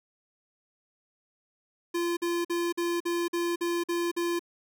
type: tone bursts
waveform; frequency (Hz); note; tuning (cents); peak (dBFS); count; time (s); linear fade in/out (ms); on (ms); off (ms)
square; 344; F4; -26; -27; 9; 1.94-4.394; 10; 230; 48
effects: none